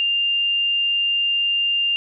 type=tone; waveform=sine; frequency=2798 Hz; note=F7; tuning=3 cents sharp; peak=-17 dBFS; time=0-1.96 s; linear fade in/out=0 ms; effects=none